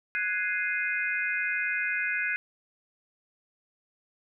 sine chord, Ab dominant seventh, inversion third, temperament equal, 1480 / 1661.2 / 2093 / 2489 Hz, Gb6 / Ab6 / C7 / Eb7, 0 / 0 / 0 / 0 cents, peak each -32 dBFS, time 0.15-2.36 s, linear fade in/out 0 ms, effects none

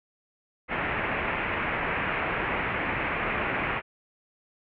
white low-pass noise, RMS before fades -29 dBFS, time 0.68-3.82 s, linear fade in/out 50 ms, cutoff 2500 Hz, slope 48 dB/octave, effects none

